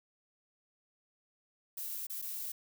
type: noise with dropouts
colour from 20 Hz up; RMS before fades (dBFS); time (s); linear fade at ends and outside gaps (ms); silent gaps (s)
violet; -40; 1.77-2.52; 5; 2.069-2.098 / 2.217-2.222
effects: none